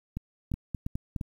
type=two click trains; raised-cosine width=5 ms; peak=-20 / -19 dBFS; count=4 / 4; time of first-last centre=0.17-1.212 / 0.54-1.162 s; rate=2.88 / 4.82 Hz; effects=9-bit